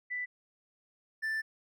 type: tone pair in turn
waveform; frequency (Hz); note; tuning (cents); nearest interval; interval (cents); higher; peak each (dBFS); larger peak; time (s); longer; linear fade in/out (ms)
sine / triangle; 1984 / 1767.5; B6 / A6; +7 / +7; major second; 200; first; -33 / -29; second; 0.1-0.26 / 1.22-1.42; second; 20
effects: none